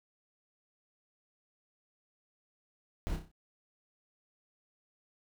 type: noise with echo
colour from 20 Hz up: brown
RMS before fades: -34 dBFS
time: 3.07-3.16 s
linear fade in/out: 0 ms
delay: 31 ms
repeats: 5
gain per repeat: -6 dB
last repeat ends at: 3.315 s
effects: none